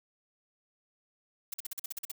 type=noise bursts; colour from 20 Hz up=blue; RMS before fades=-37 dBFS; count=10; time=1.52-2.116 s; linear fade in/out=5 ms; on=20 ms; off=44 ms; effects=none